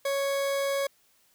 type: tone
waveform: 40% pulse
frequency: 554.4 Hz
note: C#5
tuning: in tune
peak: -25 dBFS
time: 0.05-0.87 s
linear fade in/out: 5 ms
effects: white hiss -65 dBFS RMS until 1.34 s